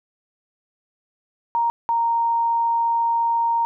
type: tone pair in turn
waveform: sine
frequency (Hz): 934 / 928.6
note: A#5 / A#5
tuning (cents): +3 / -7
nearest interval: unison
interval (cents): 10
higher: first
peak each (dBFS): -17 / -17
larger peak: neither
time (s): 1.55-1.7 / 1.89-3.65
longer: second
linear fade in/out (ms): 0
effects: none